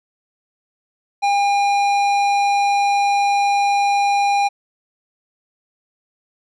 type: tone with tanh clipping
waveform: triangle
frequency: 806 Hz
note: G5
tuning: 48 cents sharp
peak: -16 dBFS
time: 1.22-4.49 s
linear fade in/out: 20 ms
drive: 18 dB
effects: none